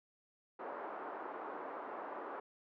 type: band-pass noise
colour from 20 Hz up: white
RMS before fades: -45 dBFS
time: 0.59-2.4 s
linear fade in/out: 5 ms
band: 310 to 1200 Hz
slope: 24 dB/octave
effects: none